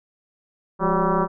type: tone with frequency modulation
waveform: sine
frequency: 395.9 Hz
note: G4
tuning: 17 cents sharp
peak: -17 dBFS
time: 0.79-1.28 s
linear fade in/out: 50 ms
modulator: 190 Hz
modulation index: 4.6
effects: none